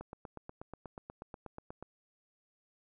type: click train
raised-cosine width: 1 ms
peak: -30 dBFS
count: 16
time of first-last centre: 0.01-1.826 s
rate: 8.26 Hz
effects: none